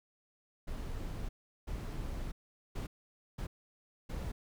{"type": "noise bursts at uneven times", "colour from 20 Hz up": "brown", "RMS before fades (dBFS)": -39, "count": 5, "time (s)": [[0.67, 1.29], [1.67, 2.32], [2.75, 2.87], [3.38, 3.47], [4.09, 4.32]], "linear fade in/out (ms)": 10, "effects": []}